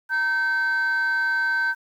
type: tone pair together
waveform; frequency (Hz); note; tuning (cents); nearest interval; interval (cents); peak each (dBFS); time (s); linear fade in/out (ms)
sine; 928 / 1545; A#5 / G6; -8 / -26; major sixth; 882; -28 / -18; 0.09-1.75; 50
effects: tanh soft clip ceiling -18 dBFS + 9-bit

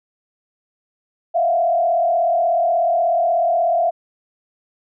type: tone with frequency modulation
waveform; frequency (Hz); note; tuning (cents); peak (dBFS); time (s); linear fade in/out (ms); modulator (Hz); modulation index
sine; 685; F5; -34; -14; 1.34-3.91; 20; 36.5; 1
effects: none

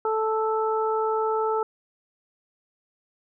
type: harmonic tone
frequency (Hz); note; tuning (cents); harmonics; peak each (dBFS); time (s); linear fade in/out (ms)
438.9; A4; -4; 1 / 2 / 3; -24 / -27 / -29; 0.05-1.63; 2
effects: none

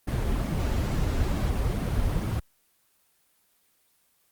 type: noise with flanger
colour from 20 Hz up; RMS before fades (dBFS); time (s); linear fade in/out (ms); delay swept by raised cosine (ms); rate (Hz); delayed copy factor
brown; -26; 0.07-2.4; 10; 2 to 6.5; 2.3; -0.5
effects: white hiss -67 dBFS RMS until 4.31 s + Opus 24 kbps

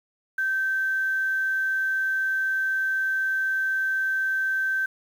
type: tone with quantisation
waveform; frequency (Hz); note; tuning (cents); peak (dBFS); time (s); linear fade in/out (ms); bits
sine; 1552; G6; -18; -22; 0.38-4.86; 5; 8
effects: none

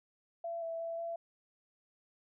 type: tone with pitch steps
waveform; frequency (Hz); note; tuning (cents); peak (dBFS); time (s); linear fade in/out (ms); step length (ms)
sine; 675 / 661 / 666 / 673; E5 / E5 / E5 / E5; +41 / +5 / +18 / +36; -36; 0.44-1.16; 5; 180
effects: none

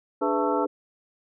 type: chord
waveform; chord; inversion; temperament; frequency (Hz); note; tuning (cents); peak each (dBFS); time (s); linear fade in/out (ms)
sine; G# diminished; second; equal with one note detuned; 293.7 / 415.3 / 497.9; D4 / G#4 / B4; 0 / 0 / +14; -28; 0.21-0.67; 10
type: harmonic tone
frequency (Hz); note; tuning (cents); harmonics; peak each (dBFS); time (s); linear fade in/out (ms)
221.8; A3; +14; 3 / 4 / 5 / 6; -31 / -28 / -35 / -31; 0.21-0.66; 20
effects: none

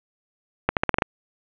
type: accelerating click train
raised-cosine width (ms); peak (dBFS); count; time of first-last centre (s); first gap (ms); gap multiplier
0.5; -3; 7; 0.69-1.022; 78; 0.86
effects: resampled to 8000 Hz + 7-bit

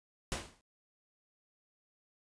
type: noise with exponential decay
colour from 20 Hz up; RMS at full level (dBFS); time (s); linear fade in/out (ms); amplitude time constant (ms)
pink; -33; 0.32-0.61; 0; 61
effects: noise-tail reverb RT60 0.1 s tail -26 dB re dry + resampled to 22050 Hz

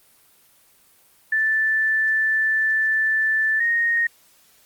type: tone pair in turn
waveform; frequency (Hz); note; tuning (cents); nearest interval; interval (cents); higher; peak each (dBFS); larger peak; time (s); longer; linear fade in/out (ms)
sine; 1760 / 1861.2; A6 / A#6; 0 / -3; minor second; 97; second; -17; neither; 1.32-3.6 / 3.6-4.07; first; 5
effects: white hiss -56 dBFS RMS until 4.65 s + Opus 24 kbps

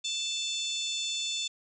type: harmonic tone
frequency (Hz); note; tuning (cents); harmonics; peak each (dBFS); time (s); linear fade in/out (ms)
882; A5; +4; 3 / 4 / 5 / 6 / 7 / 8 / 9; -40 / -32 / -41 / -45 / -44 / -38 / -48; 0.04-1.48; 10
effects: none

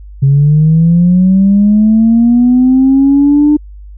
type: linear sweep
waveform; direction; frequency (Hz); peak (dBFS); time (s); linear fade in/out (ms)
sine; up; 134.9 to 300.7; -3; 0.22-3.57; 10
effects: tanh soft clip ceiling 0 dBFS + added 50 Hz sine -28 dBFS peak until 3.97 s

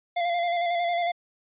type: tone with vibrato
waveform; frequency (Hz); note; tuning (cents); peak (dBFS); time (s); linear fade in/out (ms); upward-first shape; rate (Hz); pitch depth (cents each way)
square; 693; F5; -14; -24; 0.16-1.12; 10; square; 11; 25
effects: resampled to 8000 Hz

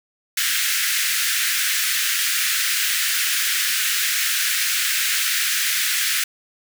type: high-pass noise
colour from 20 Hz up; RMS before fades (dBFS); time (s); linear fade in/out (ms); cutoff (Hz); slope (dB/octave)
pink; -21; 0.37-6.24; 5; 1500; 48
effects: none

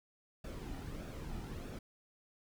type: noise with flanger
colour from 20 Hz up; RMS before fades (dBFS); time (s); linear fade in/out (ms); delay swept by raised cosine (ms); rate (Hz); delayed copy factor
brown; -44; 0.44-1.79; 5; 0.98 to 1.88; 1.6; -0.5
effects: none

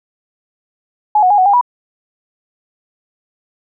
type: tone with pitch steps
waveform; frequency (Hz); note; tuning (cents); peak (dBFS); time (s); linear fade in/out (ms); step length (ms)
sine; 844 / 734 / 823 / 743 / 808 / 976; G#5 / F#5 / G#5 / F#5 / G#5 / B5; +28 / -14 / -16 / +7 / -48 / -21; -7; 1.15-1.612; 5; 77
effects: none

